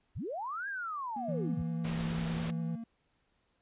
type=linear two-way sweep; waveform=sine; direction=up then down; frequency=41.2 to 1661.2 to 41.2 Hz; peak=-35 dBFS; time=0.15-1.63 s; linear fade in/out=20 ms; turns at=0.68 s
type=tone with pitch glide; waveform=triangle; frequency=238.2 to 229.2 Hz; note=A#3 to A#3; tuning=+38 to -29 cents; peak=-37 dBFS; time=1.16-2.84 s; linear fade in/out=5 ms; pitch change=-67 cents; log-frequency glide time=1.5-1.89 s
type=tone with vibrato; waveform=triangle; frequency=165.1 Hz; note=E3; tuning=3 cents sharp; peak=-31 dBFS; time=1.28-2.76 s; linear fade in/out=10 ms; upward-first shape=square; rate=10 Hz; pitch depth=18 cents each way
type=noise; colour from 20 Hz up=pink; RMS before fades=-41 dBFS; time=1.84-2.51 s; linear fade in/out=10 ms
effects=pink hiss -75 dBFS RMS until 3.61 s + resampled to 8000 Hz